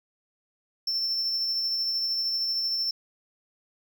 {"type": "tone with tremolo", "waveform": "triangle", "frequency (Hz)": 5370, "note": "E8", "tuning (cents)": 31, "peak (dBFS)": -23, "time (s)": [0.87, 2.91], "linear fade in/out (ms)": 5, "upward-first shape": "sine", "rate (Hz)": 13, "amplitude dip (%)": 25, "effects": []}